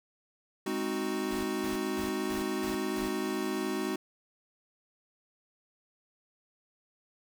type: chord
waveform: square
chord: Ab dominant seventh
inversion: none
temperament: equal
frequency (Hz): 207.7 / 261.6 / 311.1 / 370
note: Ab3 / C4 / Eb4 / Gb4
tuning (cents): 0 / 0 / 0 / 0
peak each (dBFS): -38 / -38 / -37 / -35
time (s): 0.66-3.96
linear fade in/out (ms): 5
type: noise bursts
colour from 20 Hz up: pink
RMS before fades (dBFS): -43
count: 6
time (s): 1.31-3.08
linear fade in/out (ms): 0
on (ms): 120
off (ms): 210
effects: none